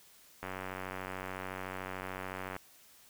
click train, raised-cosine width 0.5 ms, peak -24 dBFS, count 201, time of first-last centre 0.43-2.564 s, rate 93.7 Hz, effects white hiss -60 dBFS RMS until 3.09 s

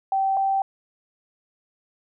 sine tone pair in turn, 775 / 778.6 Hz, G5 / G5, -20 / -12 cents, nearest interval unison, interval 8 cents, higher second, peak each -19 dBFS, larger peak neither, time 0.12-0.37 / 0.37-0.62 s, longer neither, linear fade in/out 2 ms, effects none

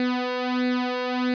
sawtooth tone with flanger, 250 Hz, B3, 21 cents sharp, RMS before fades -25 dBFS, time 0-1.34 s, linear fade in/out 2 ms, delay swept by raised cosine 0.47 to 1.87 ms, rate 1.5 Hz, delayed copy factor +0.75, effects resampled to 11025 Hz + 9-bit

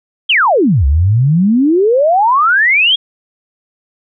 sine exponential two-way sweep, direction down then up, 3347 to 65.41 to 3347 Hz, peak -7 dBFS, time 0.29-2.96 s, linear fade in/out 10 ms, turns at 0.86 s, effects none

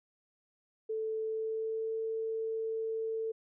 sine tone with pitch glide, 440 to 445.9 Hz, A4 to A4, 0 to +23 cents, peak -32 dBFS, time 0.89-3.32 s, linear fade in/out 10 ms, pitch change +23 cents, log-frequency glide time 1.22-1.98 s, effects none

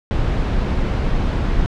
brown noise, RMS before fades -18 dBFS, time 0.11-1.66 s, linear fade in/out 0 ms, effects low-pass 4000 Hz 12 dB/octave

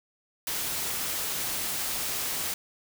white noise, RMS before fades -31 dBFS, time 0.47-2.54 s, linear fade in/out 2 ms, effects none

